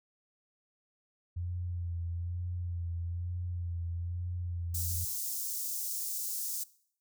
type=tone with vibrato; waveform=sine; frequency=86.9 Hz; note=F2; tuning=8 cents flat; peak=-33 dBFS; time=1.36-5.05 s; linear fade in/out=10 ms; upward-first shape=sine; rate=1.1 Hz; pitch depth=35 cents each way
type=high-pass noise; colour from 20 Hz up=white; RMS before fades=-36 dBFS; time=4.74-6.64 s; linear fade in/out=10 ms; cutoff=5600 Hz; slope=24 dB/octave
effects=noise-tail reverb RT60 0.6 s tail -20 dB re dry